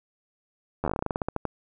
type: slowing click train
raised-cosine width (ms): 1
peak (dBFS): -13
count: 17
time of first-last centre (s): 0.84-1.453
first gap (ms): 11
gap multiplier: 1.15
effects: none